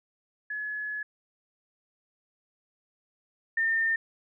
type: tone pair in turn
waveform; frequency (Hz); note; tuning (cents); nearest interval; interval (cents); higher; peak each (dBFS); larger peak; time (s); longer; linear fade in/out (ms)
sine; 1700 / 1811; G#6 / A6; +40 / +49; minor second; 109; second; -31 / -23; second; 0.5-1.03 / 3.57-3.96; first; 5
effects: none